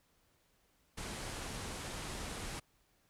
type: low-pass noise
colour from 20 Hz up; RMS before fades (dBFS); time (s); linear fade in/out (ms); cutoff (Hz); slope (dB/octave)
pink; -43; 0.97-2.6; 10; 11000; 48
effects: pink hiss -73 dBFS RMS until 3.09 s